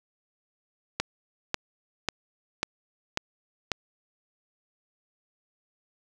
click train, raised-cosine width 0.2 ms, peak -8 dBFS, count 6, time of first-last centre 1-3.717 s, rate 1.84 Hz, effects none

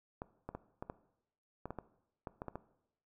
clicks, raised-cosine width 1 ms, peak -27 dBFS, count 12, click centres 0.219 / 0.49 / 0.55 / 0.825 / 0.899 / 1.656 / 1.706 / 1.787 / 2.272 / 2.419 / 2.483 / 2.556 s, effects noise-tail reverb RT60 0.8 s tail -17 dB re dry

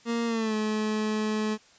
30% pulse tone with pitch glide, 233.1 to 215 Hz, A#3 to A3, 0 to -40 cents, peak -23 dBFS, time 0.05-1.58 s, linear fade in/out 50 ms, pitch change -140 cents, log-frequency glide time 0.26-0.55 s, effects white hiss -57 dBFS RMS until 1.78 s + resampled to 16000 Hz

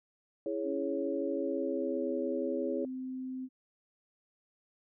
sine chord, C# minor, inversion first, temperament equal, 329.6 / 415.3 / 554.4 Hz, E4 / G#4 / C#5, 0 / 0 / 0 cents, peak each -36 dBFS, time 0.46-2.85 s, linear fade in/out 2 ms
sine tone with pitch glide, 277.2 to 258.6 Hz, C#4 to C4, 0 to -20 cents, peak -36 dBFS, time 0.63-3.49 s, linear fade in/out 50 ms, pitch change -120 cents, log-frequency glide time 1.3-2.02 s
effects none

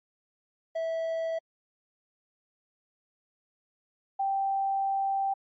triangle / sine tone pair in turn, 654 / 782.6 Hz, E5 / G5, -14 / -3 cents, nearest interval minor third, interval 311 cents, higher second, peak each -26 / -25 dBFS, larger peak second, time 0.75-1.39 / 4.19-5.34 s, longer second, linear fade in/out 10 ms, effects MP3 32 kbps

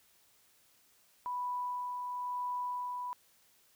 sine tone with tremolo, 987.8 Hz, B5, in tune, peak -33 dBFS, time 1.26-3.13 s, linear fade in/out 0 ms, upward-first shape sine, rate 0.99 Hz, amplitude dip 30%, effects white hiss -67 dBFS RMS until 3.75 s

